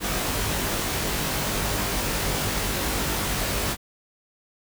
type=noise with comb filter; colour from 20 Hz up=pink; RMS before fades=-26 dBFS; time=0-3.77 s; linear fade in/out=50 ms; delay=20 ms; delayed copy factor=+1; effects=none